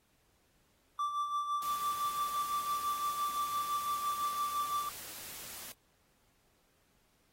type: tone with tremolo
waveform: triangle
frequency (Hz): 1170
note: D6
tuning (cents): -7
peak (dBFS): -28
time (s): 0.99-4.89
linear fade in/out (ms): 2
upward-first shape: sine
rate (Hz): 5.9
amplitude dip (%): 55
type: noise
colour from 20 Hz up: white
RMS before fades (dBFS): -46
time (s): 1.62-5.72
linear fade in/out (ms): 0
effects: pink hiss -72 dBFS RMS until 7.32 s + AAC 48 kbps